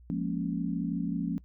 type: chord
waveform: sine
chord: Bb minor seventh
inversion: second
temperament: equal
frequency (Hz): 174.61 / 207.7 / 233.1 / 277.2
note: F3 / Ab3 / Bb3 / Db4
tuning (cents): 0 / 0 / 0 / 0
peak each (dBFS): -32 / -36 / -35 / -34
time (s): 0.1-1.38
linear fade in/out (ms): 0
effects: noise-tail reverb RT60 0.1 s tail -22 dB re dry + added 60 Hz sine -51 dBFS peak until 1.44 s